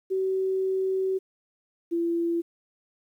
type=tone pair in turn; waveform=sine; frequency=379.9 / 338.5 Hz; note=F#4 / E4; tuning=+46 / +46 cents; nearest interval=major second; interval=200 cents; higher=first; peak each=-23 dBFS; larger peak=neither; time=0.1-1.19 / 1.91-2.42 s; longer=first; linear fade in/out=20 ms; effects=10-bit